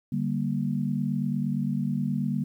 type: chord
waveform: sine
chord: G minor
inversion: second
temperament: just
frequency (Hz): 147 / 196 / 235.2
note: D3 / G3 / Bb3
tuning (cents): +2 / 0 / +16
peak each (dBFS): -29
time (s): 0.12-2.44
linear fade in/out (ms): 5
effects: 10-bit